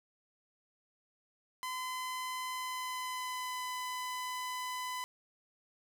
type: tone with pitch glide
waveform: sawtooth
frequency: 1020 to 1005.4 Hz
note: C6 to B5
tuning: -44 to +31 cents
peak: -33 dBFS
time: 1.63-5.04 s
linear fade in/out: 0 ms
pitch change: -25 cents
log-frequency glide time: 2.49-3.67 s
effects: none